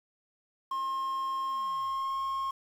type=tone with pitch glide; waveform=triangle; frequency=1068 to 1077.3 Hz; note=C6 to C#6; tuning=+35 to -50 cents; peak=-28 dBFS; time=0.71-2.51 s; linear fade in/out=5 ms; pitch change=+15 cents; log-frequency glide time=1.44-2.2 s; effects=9-bit